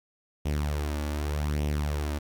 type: tone with flanger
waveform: sawtooth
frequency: 74 Hz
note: D2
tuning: 14 cents sharp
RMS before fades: -29 dBFS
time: 0.45-2.19 s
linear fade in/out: 10 ms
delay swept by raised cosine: 0.33 to 3.53 ms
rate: 0.84 Hz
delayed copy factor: +0.6
effects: 10-bit